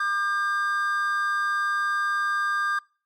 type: tone pair together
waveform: triangle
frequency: 1200 / 1600.9 Hz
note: D6 / G6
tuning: +37 / +36 cents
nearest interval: perfect fourth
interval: 499 cents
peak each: -24 dBFS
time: 0-2.79 s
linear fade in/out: 5 ms
effects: noise-tail reverb RT60 0.4 s tail -25 dB re dry + Opus 48 kbps